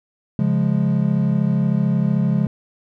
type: chord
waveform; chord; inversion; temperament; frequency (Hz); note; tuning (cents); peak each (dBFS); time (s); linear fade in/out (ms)
triangle; Db major; none; equal; 138.59 / 174.61 / 207.7; Db3 / F3 / Ab3; 0 / 0 / 0; -18; 0.39-2.47; 2
effects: none